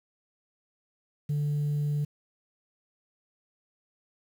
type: tone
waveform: sine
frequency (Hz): 146.83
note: D3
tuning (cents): 0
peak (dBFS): -23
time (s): 1.29-2.05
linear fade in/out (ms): 10
effects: tanh soft clip ceiling -24 dBFS + 9-bit